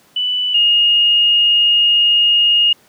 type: tone pair in turn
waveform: sine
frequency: 2979 / 2853 Hz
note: F#7 / F7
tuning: +11 / +36 cents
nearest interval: minor second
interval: 75 cents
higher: first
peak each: -15 / -9 dBFS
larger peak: second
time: 0.16-0.54 / 0.54-2.73 s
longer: second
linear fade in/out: 5 ms
effects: pink hiss -51 dBFS RMS until 2.88 s + high-pass 150 Hz 12 dB/octave